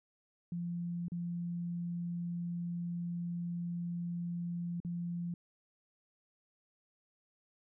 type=tone with dropouts; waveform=sine; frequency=172.8 Hz; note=F3; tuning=18 cents flat; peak=-35 dBFS; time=0.52-5.34 s; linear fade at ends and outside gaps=2 ms; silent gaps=1.083-1.119 / 4.802-4.848 s; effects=none